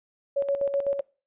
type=tone with tremolo; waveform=sine; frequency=559 Hz; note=C#5; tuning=14 cents sharp; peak=-21 dBFS; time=0.36-1.01 s; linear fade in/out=10 ms; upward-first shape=square; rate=7.9 Hz; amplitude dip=60%; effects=noise-tail reverb RT60 0.4 s tail -25 dB re dry + resampled to 8000 Hz